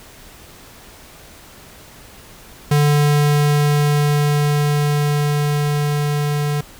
square tone with level ramp, 146.83 Hz, D3, in tune, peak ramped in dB -12 to -18 dBFS, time 2.71-6.61 s, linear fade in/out 5 ms, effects pink hiss -42 dBFS RMS until 6.79 s

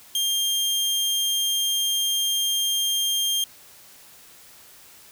sawtooth tone, 3200 Hz, G7, 35 cents sharp, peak -18 dBFS, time 0.15-3.44 s, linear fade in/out 2 ms, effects white hiss -49 dBFS RMS until 5.11 s

